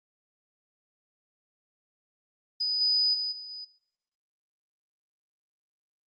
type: tone with level steps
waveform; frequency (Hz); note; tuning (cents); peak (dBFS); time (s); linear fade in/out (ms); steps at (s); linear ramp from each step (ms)
sine; 4978; D#8; 0; -25 / -21 / -28 / -39 / -37; 2.6-3.65; 10; 2.8 / 3.13 / 3.31 / 3.49; 20
effects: noise-tail reverb RT60 0.8 s tail -20 dB re dry + Opus 24 kbps